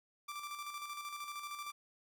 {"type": "tone with tremolo", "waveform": "sawtooth", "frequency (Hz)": 1174.7, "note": "D6", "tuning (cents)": 0, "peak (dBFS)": -37, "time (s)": [0.28, 1.72], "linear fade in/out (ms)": 10, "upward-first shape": "square", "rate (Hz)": 13, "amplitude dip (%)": 45, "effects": []}